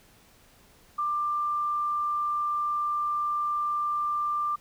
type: tone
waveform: sine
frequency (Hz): 1187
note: D6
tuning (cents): +18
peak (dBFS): -25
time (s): 0.98-4.56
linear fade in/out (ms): 10
effects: pink hiss -58 dBFS RMS until 4.6 s